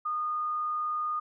sine tone, 1226 Hz, D#6, 26 cents flat, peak -28 dBFS, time 0.05-1.2 s, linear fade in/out 10 ms, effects none

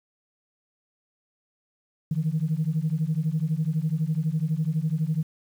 sine beating tone pair, 151.6 / 163.6 Hz, D#3 / E3, -45 / -13 cents, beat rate 12 Hz, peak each -25 dBFS, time 2.11-5.23 s, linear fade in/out 5 ms, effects tanh soft clip ceiling -16 dBFS + 9-bit

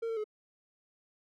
triangle tone with pitch steps, 457.7 / 451.9 / 426.1 Hz, A#4 / A4 / G#4, -32 / +46 / +44 cents, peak -30 dBFS, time 0.02-0.242 s, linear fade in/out 10 ms, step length 74 ms, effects none

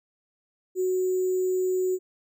sine tone with sample-and-hold, 370 Hz, F#4, in tune, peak -22 dBFS, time 0.75-1.99 s, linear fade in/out 50 ms, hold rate 7350 Hz, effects none

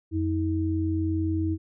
sine tone pair together, 89.07 / 319.7 Hz, F2 / D#4, +35 / +47 cents, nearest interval octave + minor seventh, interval 2212 cents, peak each -26 dBFS, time 0.11-1.58 s, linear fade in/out 50 ms, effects none

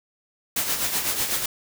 white noise with tremolo, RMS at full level -23 dBFS, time 0.56-1.46 s, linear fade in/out 5 ms, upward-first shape sine, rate 8 Hz, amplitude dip 55%, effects none

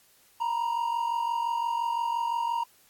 triangle tone pair together, 932.3 / 978.1 Hz, A#5 / B5, 0 / -17 cents, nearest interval minor second, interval 83 cents, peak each -25 / -31 dBFS, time 0.4-2.64 s, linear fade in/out 10 ms, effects white hiss -61 dBFS RMS until 2.89 s + AAC 64 kbps

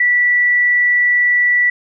sine tone, 1958 Hz, B6, 15 cents flat, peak -10 dBFS, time 0-1.7 s, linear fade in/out 5 ms, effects none

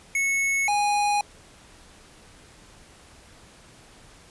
square tone pair in turn, 2200 / 824.1 Hz, C#7 / G#5, -14 / -14 cents, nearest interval octave + perfect fourth, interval 1700 cents, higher first, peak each -22 / -21 dBFS, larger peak second, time 0.15-0.68 / 0.68-1.21 s, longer neither, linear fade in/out 2 ms, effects pink hiss -51 dBFS RMS until 4.3 s + resampled to 24000 Hz

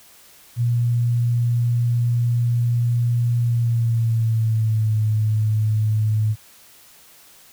sine tone with pitch glide, 119.3 to 108.14 Hz, A#2 to A2, +41 to -30 cents, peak -16 dBFS, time 0.56-6.36 s, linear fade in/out 50 ms, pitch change -171 cents, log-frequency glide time 3.38-4.99 s, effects white hiss -49 dBFS RMS until 7.52 s

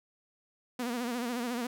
sawtooth tone with vibrato, 241.5 Hz, B3, 39 cents flat, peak -28 dBFS, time 0.79-1.67 s, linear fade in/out 5 ms, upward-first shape sine, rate 14 Hz, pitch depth 80 cents each way, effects none

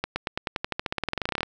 accelerating click train, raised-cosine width 0.3 ms, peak -10 dBFS, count 24, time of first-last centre 0.04-1.431 s, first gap 120 ms, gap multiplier 0.93, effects none

